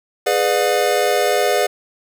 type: chord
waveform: square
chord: G# diminished seventh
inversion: none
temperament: just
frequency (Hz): 415.3 / 498.4 / 598 / 717.6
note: G#4 / B4 / D5 / F5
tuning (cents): 0 / +16 / +31 / +47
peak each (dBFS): -21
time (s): 0.26-1.67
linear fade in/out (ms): 10
effects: none